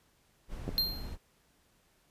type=noise; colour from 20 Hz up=brown; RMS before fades=-40 dBFS; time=0.48-1.18 s; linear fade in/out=50 ms
type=clicks; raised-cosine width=2 ms; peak=-23 dBFS; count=2; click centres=0.68 / 0.691 s
type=tone with exponential decay; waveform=square; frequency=4186 Hz; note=C8; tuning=in tune; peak=-24 dBFS; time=0.78-1.15 s; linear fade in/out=0 ms; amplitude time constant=79 ms
effects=pink hiss -69 dBFS RMS until 2.1 s + resampled to 32000 Hz